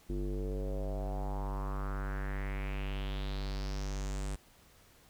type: tone with low-pass filter sweep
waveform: square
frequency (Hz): 49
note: G1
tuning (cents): 0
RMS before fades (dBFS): -36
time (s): 0.09-4.36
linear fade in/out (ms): 10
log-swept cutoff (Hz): 330 to 8700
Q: 4
effects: pink hiss -62 dBFS RMS until 5.09 s